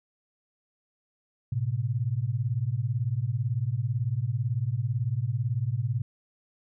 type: beating tone pair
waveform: sine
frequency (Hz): 110.1 / 128.1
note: A2 / C3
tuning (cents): +2 / -36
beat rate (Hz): 18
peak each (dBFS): -28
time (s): 1.52-6.02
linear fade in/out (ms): 5
effects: none